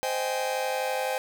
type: chord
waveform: 45% pulse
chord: Ab major seventh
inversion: first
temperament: just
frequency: 519.1 / 623 / 778.7 / 830.6 Hz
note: C5 / Eb5 / G5 / Ab5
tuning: -14 / +2 / -12 / 0 cents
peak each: -30 / -35 / -33 / -33 dBFS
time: 0.03-1.18 s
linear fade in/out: 0 ms
effects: none